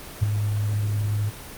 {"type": "tone with ADSR envelope", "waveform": "sine", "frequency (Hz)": 104.2, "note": "G#2", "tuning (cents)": 6, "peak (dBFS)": -13, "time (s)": [0.21, 1.31], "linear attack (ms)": 22, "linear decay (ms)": 8, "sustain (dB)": -8, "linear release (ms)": 24, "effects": ["pink hiss -39 dBFS RMS until 1.57 s", "Opus 24 kbps"]}